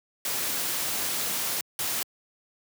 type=noise bursts at uneven times; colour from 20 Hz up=white; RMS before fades=-29 dBFS; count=2; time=0.25-1.61 / 1.79-2.03 s; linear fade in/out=2 ms; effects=high-pass 100 Hz 12 dB/octave